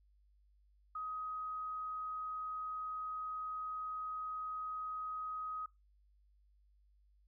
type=tone; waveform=sine; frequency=1259 Hz; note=D#6; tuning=20 cents sharp; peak=-39 dBFS; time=0.95-5.66 s; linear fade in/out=5 ms; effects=noise-tail reverb RT60 0.2 s tail -20 dB re dry + added 50 Hz sine -66 dBFS peak until 7.27 s